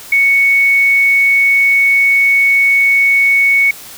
sine tone, 2220 Hz, C#7, 2 cents sharp, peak -7 dBFS, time 0.12-3.71 s, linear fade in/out 5 ms, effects white hiss -33 dBFS RMS until 3.97 s

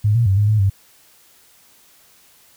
sine tone with pitch steps, 105 / 117.6 / 96.5 / 103.8 / 107.6 / 97.9 Hz, G#2 / A#2 / G2 / G#2 / A2 / G2, +19 / +16 / -27 / 0 / -38 / -2 cents, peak -12 dBFS, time 0.04-0.7 s, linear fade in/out 10 ms, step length 110 ms, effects white hiss -52 dBFS RMS until 2.56 s

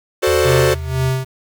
45% pulse chord, D dominant seventh, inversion first, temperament equal, 370 / 440 / 523.3 / 587.3 Hz, F#4 / A4 / C5 / D5, 0 / 0 / 0 / 0 cents, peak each -17 / -18 / -18 / -22 dBFS, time 0.22-0.75 s, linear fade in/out 20 ms
sine tone with pitch glide, 82.41 to 80.99 Hz, E2 to E2, 0 to -30 cents, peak -23 dBFS, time 0.27-1.1 s, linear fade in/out 5 ms, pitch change -30 cents, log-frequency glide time 0.39-0.46 s
square tone with tremolo, 130.81 Hz, C3, in tune, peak -15 dBFS, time 0.44-1.25 s, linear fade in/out 20 ms, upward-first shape sine, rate 2 Hz, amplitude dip 85%
effects 7-bit

